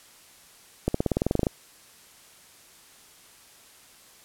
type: accelerating click train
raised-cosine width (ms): 2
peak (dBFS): -9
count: 13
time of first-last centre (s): 0.88-1.468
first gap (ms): 64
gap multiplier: 0.95
effects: white hiss -53 dBFS RMS until 4.24 s + low-pass 12000 Hz 12 dB/octave